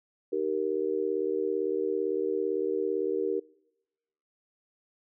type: chord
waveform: sine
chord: Eb major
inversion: none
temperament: just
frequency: 311.1 / 388.9 / 466.7 Hz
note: Eb4 / G4 / Bb4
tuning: 0 / -14 / +2 cents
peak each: -35 / -29 / -30 dBFS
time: 0.32-3.4 s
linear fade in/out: 10 ms
effects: noise-tail reverb RT60 1.0 s tail -25 dB re dry